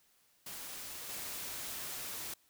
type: noise with level steps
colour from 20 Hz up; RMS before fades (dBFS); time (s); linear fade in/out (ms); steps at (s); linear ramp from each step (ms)
white; -45 / -42; 0.46-2.34; 5; 1.09; 2
effects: white hiss -70 dBFS RMS until 2.49 s